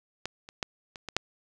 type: clicks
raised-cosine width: 0.2 ms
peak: -15 / -27 / -12 / -24 / -19 / -7 dBFS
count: 6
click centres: 0.256 / 0.489 / 0.628 / 0.958 / 1.087 / 1.166 s
effects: none